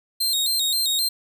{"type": "tone with vibrato", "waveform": "sawtooth", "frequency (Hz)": 3951, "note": "B7", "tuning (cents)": 0, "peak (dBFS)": -17, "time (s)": [0.2, 1.09], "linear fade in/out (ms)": 10, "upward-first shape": "square", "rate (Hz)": 3.8, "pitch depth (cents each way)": 88, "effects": []}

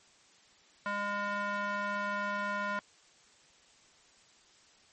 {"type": "tone with band-pass filter", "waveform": "square", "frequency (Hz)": 203.7, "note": "G#3", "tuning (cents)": -33, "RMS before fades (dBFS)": -34, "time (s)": [0.86, 2.79], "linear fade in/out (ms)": 0, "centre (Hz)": 1300, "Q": 2.3, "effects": ["white hiss -62 dBFS RMS until 4.92 s", "MP3 32 kbps"]}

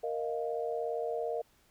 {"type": "chord", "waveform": "sine", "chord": "Bb suspended fourth", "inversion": "none", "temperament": "just", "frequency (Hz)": [466.2, 621.6, 699.2], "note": ["Bb4", "Eb5", "F5"], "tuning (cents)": [0, -2, 2], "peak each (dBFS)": [-34, -37, -38], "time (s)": [0.03, 1.42], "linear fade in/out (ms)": 10, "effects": ["pink hiss -67 dBFS RMS until 1.7 s"]}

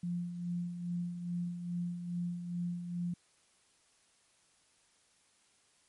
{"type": "tone with tremolo", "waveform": "sine", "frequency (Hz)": 174.61, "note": "F3", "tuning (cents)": 0, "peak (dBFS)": -32, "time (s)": [0.03, 3.14], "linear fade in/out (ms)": 5, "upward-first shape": "sine", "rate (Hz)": 2.4, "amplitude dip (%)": 55, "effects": ["white hiss -69 dBFS RMS until 5.88 s", "MP3 48 kbps"]}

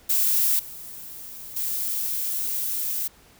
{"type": "noise with level steps", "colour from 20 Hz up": "violet", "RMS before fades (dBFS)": [-21, -39, -27], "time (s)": [0.09, 3.08], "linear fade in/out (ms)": 10, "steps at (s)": [0.59, 1.56], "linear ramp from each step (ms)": 5, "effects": ["pink hiss -54 dBFS RMS until 3.39 s"]}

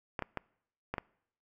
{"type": "clicks", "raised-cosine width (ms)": 0.5, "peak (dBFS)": -19, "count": 5, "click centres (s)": [0.192, 0.223, 0.373, 0.94, 0.982], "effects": ["noise-tail reverb RT60 0.7 s tail -25 dB re dry"]}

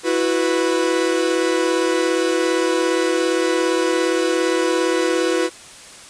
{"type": "chord", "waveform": "45% pulse", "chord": "E suspended second", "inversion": "none", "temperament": "equal with one note detuned", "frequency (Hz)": [329.6, 367, 493.9], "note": ["E4", "F#4", "B4"], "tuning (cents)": [0, -14, 0], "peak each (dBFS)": -21, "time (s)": [0.03, 5.5], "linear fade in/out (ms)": 50, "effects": ["white hiss -40 dBFS RMS until 6.09 s", "resampled to 22050 Hz"]}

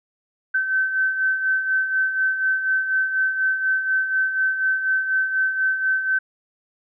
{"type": "beating tone pair", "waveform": "sine", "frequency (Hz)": [1534, 1538.1], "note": ["G6", "G6"], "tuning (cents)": [-38, -33], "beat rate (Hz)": 4.1, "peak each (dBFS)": [-27, -19], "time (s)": [0.54, 6.19], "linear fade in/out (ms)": 10, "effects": []}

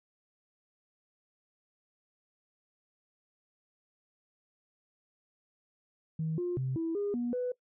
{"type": "tone with pitch steps", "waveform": "sine", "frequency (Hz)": [159.2, 353.9, 130.7, 328.3, 407.4, 241, 496.8], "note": ["D#3", "F4", "C3", "E4", "G#4", "B3", "B4"], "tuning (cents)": [40, 23, -1, -7, -33, -42, 10], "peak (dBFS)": -29, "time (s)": [6.19, 7.52], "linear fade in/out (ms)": 5, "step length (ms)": 190, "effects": ["noise-tail reverb RT60 0.1 s tail -21 dB re dry", "tanh soft clip ceiling -25 dBFS"]}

